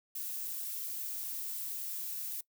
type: noise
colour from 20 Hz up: violet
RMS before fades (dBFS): -39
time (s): 0.15-2.41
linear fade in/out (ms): 5
effects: noise-tail reverb RT60 0.1 s tail -21 dB re dry